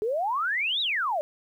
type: exponential two-way sweep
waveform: sine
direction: up then down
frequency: 410 to 3956 to 572 Hz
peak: -24 dBFS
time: 0.02-1.21 s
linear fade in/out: 0 ms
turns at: 0.81 s
effects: 10-bit